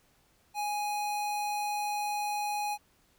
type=tone; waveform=square; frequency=830.6 Hz; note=G#5; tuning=in tune; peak=-31 dBFS; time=0.54-2.78 s; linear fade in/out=50 ms; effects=pink hiss -67 dBFS RMS until 3.18 s